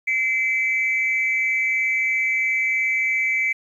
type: tone pair together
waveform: sine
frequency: 2064 / 2307 Hz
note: C7 / D7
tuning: -24 / -31 cents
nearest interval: major second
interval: 193 cents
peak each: -21 / -20 dBFS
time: 0.07-3.53 s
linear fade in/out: 10 ms
effects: tanh soft clip ceiling -12 dBFS + 9-bit

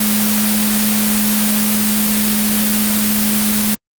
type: tone in noise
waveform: sine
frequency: 211.8 Hz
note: G#3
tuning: 34 cents sharp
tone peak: -15 dBFS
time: 0-3.75 s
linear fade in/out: 5 ms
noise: white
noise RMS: -17 dBFS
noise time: 0-3.75 s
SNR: -1 dB
effects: Opus 32 kbps

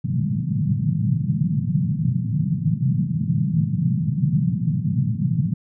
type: band-pass noise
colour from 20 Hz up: white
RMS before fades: -21 dBFS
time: 0.04-5.54 s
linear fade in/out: 5 ms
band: 110 to 190 Hz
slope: 48 dB/octave
effects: none

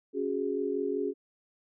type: chord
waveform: sine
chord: C# suspended fourth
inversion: none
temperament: equal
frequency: 277.2 / 370 / 415.3 Hz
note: C#4 / F#4 / G#4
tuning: 0 / 0 / 0 cents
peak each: -34 / -33 / -31 dBFS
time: 0.13-1.14 s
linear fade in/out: 50 ms
effects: none

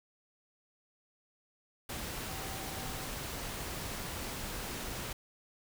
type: tone in noise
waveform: sine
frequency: 768 Hz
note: G5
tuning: 36 cents flat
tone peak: -49 dBFS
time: 2.27-3.06 s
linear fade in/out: 5 ms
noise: pink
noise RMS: -40 dBFS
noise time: 1.89-5.13 s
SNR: -12 dB
effects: none

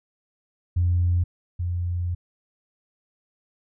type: tone pair in turn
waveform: sine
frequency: 87.8 / 87.8 Hz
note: F2 / F2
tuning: +10 / +10 cents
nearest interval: unison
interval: 0 cents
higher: neither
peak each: -17 / -23 dBFS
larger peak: first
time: 0.76-1.24 / 1.59-2.15 s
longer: second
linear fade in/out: 10 ms
effects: tanh soft clip ceiling -13 dBFS

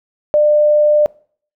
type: tone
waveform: sine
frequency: 598 Hz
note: D5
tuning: 31 cents sharp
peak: -8 dBFS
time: 0.34-1.06 s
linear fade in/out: 0 ms
effects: noise-tail reverb RT60 0.5 s tail -23 dB re dry

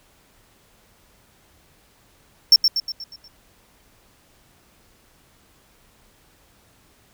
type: tone with echo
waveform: triangle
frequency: 5420 Hz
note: E8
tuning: 47 cents sharp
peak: -6 dBFS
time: 2.52-2.56 s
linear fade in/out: 2 ms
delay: 120 ms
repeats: 6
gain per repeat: -6 dB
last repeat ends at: 3.28 s
effects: pink hiss -57 dBFS RMS until 7.13 s

